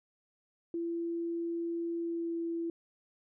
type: tone with pitch glide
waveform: sine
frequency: 337.5 to 334.8 Hz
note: E4 to E4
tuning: +41 to +27 cents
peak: -32 dBFS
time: 0.74-2.7 s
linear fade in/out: 2 ms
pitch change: -14 cents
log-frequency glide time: 1.99-2.36 s
effects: none